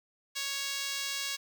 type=tone with high-pass filter; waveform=5% pulse; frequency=554.4 Hz; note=C#5; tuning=in tune; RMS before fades=-35 dBFS; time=0.35-1.37 s; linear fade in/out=20 ms; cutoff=1500 Hz; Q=0.63; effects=none